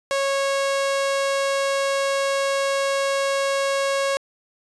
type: tone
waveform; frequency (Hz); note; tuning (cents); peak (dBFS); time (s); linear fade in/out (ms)
sawtooth; 550; C#5; -14; -16; 0.11-4.17; 0
effects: resampled to 22050 Hz